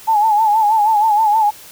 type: tone with vibrato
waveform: sine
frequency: 859 Hz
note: A5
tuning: 42 cents flat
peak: -10 dBFS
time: 0.07-1.51 s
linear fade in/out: 20 ms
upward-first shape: sine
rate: 6.3 Hz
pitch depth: 80 cents each way
effects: white hiss -39 dBFS RMS until 1.71 s